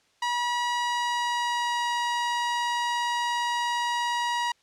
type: tone with pitch glide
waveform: sawtooth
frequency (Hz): 965 to 957.2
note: B5 to A#5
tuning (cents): -40 to +46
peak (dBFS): -21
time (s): 0.22-4.52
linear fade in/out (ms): 5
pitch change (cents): -14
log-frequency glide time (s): 0.73-1.87
effects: white hiss -65 dBFS RMS until 4.62 s + low-pass 6000 Hz 12 dB/octave